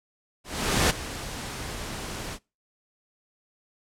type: noise with ADSR envelope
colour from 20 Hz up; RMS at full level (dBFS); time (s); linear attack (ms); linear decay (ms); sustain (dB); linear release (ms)
pink; -20; 0.44-2.39; 460; 13; -15; 58
effects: noise-tail reverb RT60 0.3 s tail -26 dB re dry + low-pass 10000 Hz 12 dB/octave